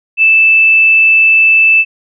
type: tone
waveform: sine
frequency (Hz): 2637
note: E7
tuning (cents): 0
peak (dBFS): -4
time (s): 0.17-1.85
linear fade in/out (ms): 50
effects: none